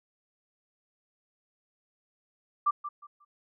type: tone with echo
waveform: sine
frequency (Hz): 1177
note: D6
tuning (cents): +3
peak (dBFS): -21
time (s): 2.66-2.71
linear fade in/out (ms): 10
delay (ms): 180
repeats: 3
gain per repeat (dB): -12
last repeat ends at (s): 3.25
effects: none